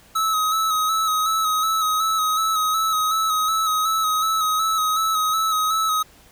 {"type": "tone with vibrato", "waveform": "square", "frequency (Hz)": 1284, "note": "E6", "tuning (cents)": -46, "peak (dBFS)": -19, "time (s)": [0.15, 6.03], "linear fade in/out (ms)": 10, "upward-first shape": "square", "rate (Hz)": 2.7, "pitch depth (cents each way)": 28, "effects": ["pink hiss -51 dBFS RMS until 6.31 s"]}